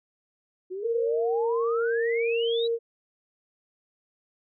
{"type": "exponential sweep", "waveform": "sine", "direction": "up", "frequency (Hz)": [359, 3993], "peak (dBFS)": -31, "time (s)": [0.7, 2.68], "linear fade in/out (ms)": 20}
{"type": "tone", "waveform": "sine", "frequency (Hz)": 463.1, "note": "A#4", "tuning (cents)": -11, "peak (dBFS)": -23, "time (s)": [0.82, 2.79], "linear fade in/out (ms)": 50}
{"effects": []}